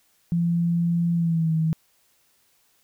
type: tone with pitch glide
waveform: sine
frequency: 170.4 to 159.91 Hz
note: F3 to D#3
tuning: -42 to +48 cents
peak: -19 dBFS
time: 0.32-1.73 s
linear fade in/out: 0 ms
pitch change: -110 cents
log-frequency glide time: 1.14-1.53 s
effects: white hiss -64 dBFS RMS until 2.83 s

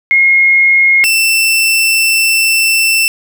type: tone pair in turn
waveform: sine / sawtooth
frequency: 2151 / 2674 Hz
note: C7 / E7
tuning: +47 / +24 cents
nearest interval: major third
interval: 377 cents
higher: second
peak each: -5 dBFS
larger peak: neither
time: 0.11-1.04 / 1.04-3.08 s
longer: second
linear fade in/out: 0 ms
effects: none

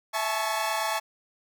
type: chord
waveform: sawtooth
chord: A major seventh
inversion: second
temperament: equal with one note detuned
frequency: 659.3 / 851 / 880 / 1108.7 Hz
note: E5 / G#5 / A5 / C#6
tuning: 0 / +42 / 0 / 0 cents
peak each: -28 dBFS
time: 0.13-1 s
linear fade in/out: 20 ms
effects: none

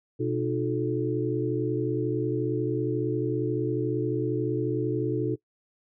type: tone cluster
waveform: sine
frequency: 124.8 / 306.9 / 358 / 432.6 Hz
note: B2 / D#4 / F4 / A4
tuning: +19 / -24 / +43 / -29 cents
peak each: -30 dBFS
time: 0.19-5.36 s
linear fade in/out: 20 ms
effects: noise-tail reverb RT60 0.1 s tail -21 dB re dry

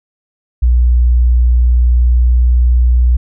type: tone with pitch glide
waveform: sine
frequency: 60.5 to 60.89 Hz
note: B1 to B1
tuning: -35 to -24 cents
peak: -6 dBFS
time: 0.62-3.17 s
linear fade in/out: 10 ms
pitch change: +11 cents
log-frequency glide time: 1.85-2.41 s
effects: none

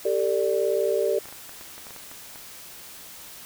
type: chord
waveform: sine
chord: G suspended second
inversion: none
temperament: equal with one note detuned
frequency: 392 / 450.3 / 587.3 Hz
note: G4 / A4 / D5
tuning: 0 / +40 / 0 cents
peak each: -25 dBFS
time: 0.05-1.19 s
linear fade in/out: 5 ms
type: clicks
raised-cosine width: 0.5 ms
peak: -28 dBFS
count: 11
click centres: 1.256 / 1.287 / 1.326 / 1.493 / 1.611 / 1.78 / 1.868 / 1.907 / 1.963 / 2.115 / 2.358 s
effects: white hiss -43 dBFS RMS until 3.45 s

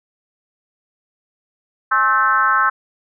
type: tone with frequency modulation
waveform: sine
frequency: 1306 Hz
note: E6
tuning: 17 cents flat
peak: -12 dBFS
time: 1.91-2.7 s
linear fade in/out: 10 ms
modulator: 235 Hz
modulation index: 1.3
effects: none

